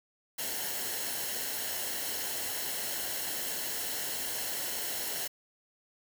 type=noise with comb filter; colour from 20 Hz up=white; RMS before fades=-35 dBFS; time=0.38-5.28 s; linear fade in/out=10 ms; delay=0.83 ms; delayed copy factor=-0.55; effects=none